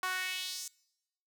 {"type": "tone with high-pass filter sweep", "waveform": "sawtooth", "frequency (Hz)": 370, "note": "F#4", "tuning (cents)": 0, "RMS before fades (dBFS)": -37, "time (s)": [0.03, 0.68], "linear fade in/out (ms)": 2, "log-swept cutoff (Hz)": [1100, 6900], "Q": 2.3, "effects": ["noise-tail reverb RT60 0.9 s tail -24 dB re dry"]}